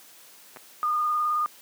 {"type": "clicks", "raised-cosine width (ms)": 0.5, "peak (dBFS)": -27, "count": 2, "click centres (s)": [0.562, 0.57]}
{"type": "tone with vibrato", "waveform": "sine", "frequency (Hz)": 1219, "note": "D#6", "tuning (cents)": -36, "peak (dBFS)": -22, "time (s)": [0.83, 1.46], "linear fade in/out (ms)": 0, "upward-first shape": "square", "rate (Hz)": 19, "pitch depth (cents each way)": 17}
{"effects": ["white hiss -51 dBFS RMS until 1.61 s", "high-pass 200 Hz 12 dB/octave"]}